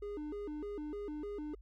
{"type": "tone with vibrato", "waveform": "triangle", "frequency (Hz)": 351.3, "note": "F4", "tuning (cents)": 10, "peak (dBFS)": -37, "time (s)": [0.02, 1.55], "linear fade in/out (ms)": 5, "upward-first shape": "square", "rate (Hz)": 3.3, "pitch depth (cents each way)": 270, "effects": ["added 50 Hz sine -52 dBFS peak until 1.61 s"]}